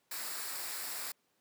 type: noise with comb filter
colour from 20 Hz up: white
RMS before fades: -40 dBFS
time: 0.11-1.12 s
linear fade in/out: 5 ms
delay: 0.32 ms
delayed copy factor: -0.5
effects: pink hiss -75 dBFS RMS until 1.4 s + high-pass 200 Hz 12 dB/octave